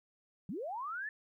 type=linear sweep; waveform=sine; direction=up; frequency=152.8 to 1791 Hz; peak=-37 dBFS; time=0.49-1.09 s; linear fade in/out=2 ms; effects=13-bit